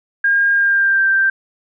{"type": "tone with pitch glide", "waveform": "sine", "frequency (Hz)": [1616, 1570.9], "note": ["G#6", "G6"], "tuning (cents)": [-48, 3], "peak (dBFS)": -11, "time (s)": [0.24, 1.3], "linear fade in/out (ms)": 5, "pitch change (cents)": -49, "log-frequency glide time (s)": [0.53, 1.07], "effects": []}